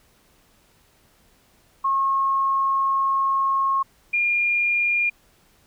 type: tone pair in turn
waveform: sine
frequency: 1085 / 2412 Hz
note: C#6 / D7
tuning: -37 / +46 cents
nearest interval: octave + major second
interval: 1383 cents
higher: second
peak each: -18 dBFS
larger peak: neither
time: 1.84-3.83 / 4.13-5.1 s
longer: first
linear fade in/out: 10 ms
effects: pink hiss -59 dBFS RMS until 5.66 s